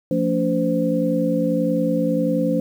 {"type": "tone cluster", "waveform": "sine", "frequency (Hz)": [173.4, 223.8, 285.4, 516], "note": ["F3", "A3", "D4", "C5"], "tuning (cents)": [-12, 30, -49, -24], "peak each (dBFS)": [-23, -24, -22, -22], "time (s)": [0.11, 2.6], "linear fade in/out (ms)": 2, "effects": ["8-bit"]}